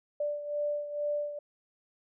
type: beating tone pair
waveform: sine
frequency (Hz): 587.3 / 589.5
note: D5 / D5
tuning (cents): 0 / +6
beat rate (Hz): 2.2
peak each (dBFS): -31 / -37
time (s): 0.2-1.39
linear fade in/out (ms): 5
effects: none